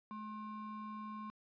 triangle ring-modulated tone, 641 Hz, E5, 49 cents flat, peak -38 dBFS, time 0.11-1.3 s, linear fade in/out 0 ms, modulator 427 Hz, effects resampled to 11025 Hz

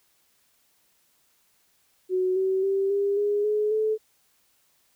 sine tone with pitch steps, 370 / 380 / 390.2 / 400.7 / 411.5 / 422.6 / 433.9 Hz, F#4 / F#4 / G4 / G4 / G#4 / G#4 / A4, 0 / +46 / -8 / +38 / -16 / +30 / -24 cents, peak -21 dBFS, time 2.09-3.98 s, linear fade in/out 50 ms, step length 270 ms, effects white hiss -66 dBFS RMS until 4.95 s

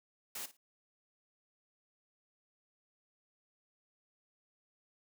white noise with echo, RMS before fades -42 dBFS, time 0.35-0.46 s, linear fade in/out 5 ms, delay 55 ms, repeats 2, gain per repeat -15 dB, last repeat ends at 0.57 s, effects high-pass 200 Hz 12 dB/octave

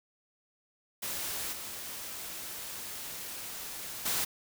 white noise with level steps, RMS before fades -36 / -41 / -31 dBFS, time 1.02-4.25 s, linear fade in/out 10 ms, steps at 1.52 / 4.05 s, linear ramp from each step 10 ms, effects none

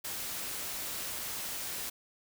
white noise, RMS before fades -38 dBFS, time 0.04-1.9 s, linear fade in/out 10 ms, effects none

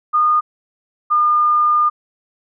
sine tone pair in turn, 1223 / 1211 Hz, D#6 / D#6, -30 / -47 cents, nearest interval unison, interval 17 cents, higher first, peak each -11 dBFS, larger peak neither, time 0.13-0.41 / 1.1-1.9 s, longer second, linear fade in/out 20 ms, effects none

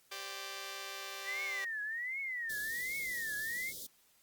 5% pulse chord, G suspended fourth, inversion none, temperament just, 392 / 522.7 / 588 Hz, G4 / C5 / D5, 0 / -2 / +2 cents, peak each -35 / -38 / -36 dBFS, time 0.11-1.65 s, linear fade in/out 10 ms
sine tone with vibrato, 1920 Hz, B6, 49 cents flat, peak -36 dBFS, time 1.24-3.73 s, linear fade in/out 50 ms, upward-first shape triangle, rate 1.3 Hz, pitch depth 250 cents each way
white band-stop noise, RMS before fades -45 dBFS, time 2.49-3.87 s, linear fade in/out 10 ms, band 580 to 3300 Hz, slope 96 dB/octave
effects white hiss -68 dBFS RMS until 4.22 s + Opus 48 kbps

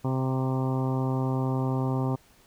harmonic tone with a mistuned harmonic, 130.81 Hz, C3, in tune, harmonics 1 / 2 / 3 / 4 / 5 / 6 / 7 / 8 / 9, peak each -26 / -30 / -35 / -38 / -41 / -39 / -39 / -42 / -44 dBFS, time 0.04-2.16 s, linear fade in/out 10 ms, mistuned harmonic 7, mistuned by +16 cents, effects pink hiss -59 dBFS RMS until 2.46 s

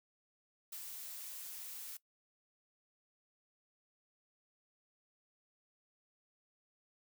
blue noise with ADSR envelope, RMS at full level -45 dBFS, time 0.72-1.97 s, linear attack 7 ms, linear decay 61 ms, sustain -2 dB, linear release 5 ms, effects noise-tail reverb RT60 0.1 s tail -19 dB re dry

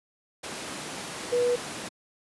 sine tone in noise, 487.1 Hz, B4, 24 cents flat, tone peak -21 dBFS, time 1.32-1.56 s, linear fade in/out 10 ms, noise pink, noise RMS -35 dBFS, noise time 0.43-1.89 s, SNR +11 dB, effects high-pass 200 Hz 12 dB/octave + resampled to 24000 Hz

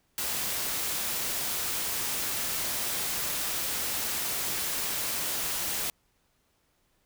white noise, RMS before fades -31 dBFS, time 0.18-5.9 s, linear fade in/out 0 ms, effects pink hiss -71 dBFS RMS until 7.05 s

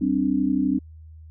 sine chord, G suspended fourth, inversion none, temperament equal with one note detuned, 192.52 / 261.6 / 293.7 Hz, G3 / C4 / D4, -31 / 0 / 0 cents, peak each -26 / -22 / -23 dBFS, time 0.01-0.79 s, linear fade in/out 10 ms, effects added 79 Hz sine -41 dBFS peak until 1.3 s

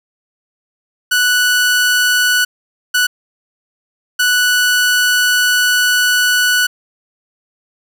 sawtooth tone bursts at uneven times, 1480 Hz, F#6, in tune, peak -7 dBFS, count 3, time 1.11-2.45 / 2.94-3.07 / 4.19-6.67 s, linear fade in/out 10 ms, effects 8-bit

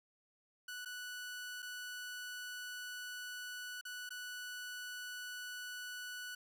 sawtooth tone with dropouts, 1480 Hz, F#6, in tune, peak -40 dBFS, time 0.68-6.35 s, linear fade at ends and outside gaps 5 ms, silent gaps 0.849-0.857 / 1.622-1.626 / 3.812-3.851 / 4.092-4.105 s, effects none

